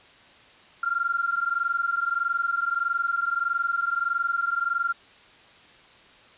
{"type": "tone pair together", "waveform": "sine", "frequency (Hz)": [1375.3, 1396.9], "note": ["F6", "F6"], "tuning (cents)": [-27, 0], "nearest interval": "unison", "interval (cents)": 27, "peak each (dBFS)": -26, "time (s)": [0.83, 4.93], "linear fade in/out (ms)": 5, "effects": ["white hiss -52 dBFS RMS until 6.37 s", "resampled to 8000 Hz"]}